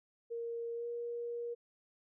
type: tone with pitch glide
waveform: sine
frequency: 466.2 to 473.5 Hz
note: A#4 to A#4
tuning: 0 to +27 cents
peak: -37 dBFS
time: 0.3-1.55 s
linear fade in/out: 20 ms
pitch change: +27 cents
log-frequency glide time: 0.74-0.86 s
effects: none